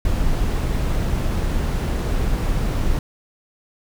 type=noise; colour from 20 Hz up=brown; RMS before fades=-20 dBFS; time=0.05-2.99 s; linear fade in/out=2 ms; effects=none